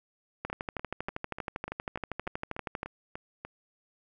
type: two click trains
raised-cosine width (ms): 0.5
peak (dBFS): -23 / -18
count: 11 / 31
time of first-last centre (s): 0.5-3.45 / 0.45-2.831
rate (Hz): 3.39 / 12.6
effects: none